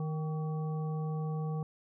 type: harmonic tone with a mistuned harmonic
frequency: 155.56 Hz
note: D#3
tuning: in tune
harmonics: 1 / 3 / 5 / 7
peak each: -32 / -43 / -46 / -50 dBFS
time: 0-1.63 s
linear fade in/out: 2 ms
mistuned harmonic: 7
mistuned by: +65 cents
effects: none